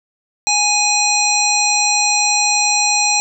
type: harmonic tone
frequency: 830.6 Hz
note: G#5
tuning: in tune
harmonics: 1 / 3 / 5 / 7 / 9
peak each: -19 / -19 / -19 / -19 / -19 dBFS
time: 0.47-3.2 s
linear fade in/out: 0 ms
effects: none